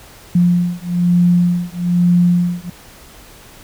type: beating tone pair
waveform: sine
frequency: 175.2 / 176.3 Hz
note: F3 / F3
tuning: +6 / +17 cents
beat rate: 1.1 Hz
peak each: -14 dBFS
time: 0.35-2.7 s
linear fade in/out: 5 ms
effects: pink hiss -41 dBFS RMS until 3.63 s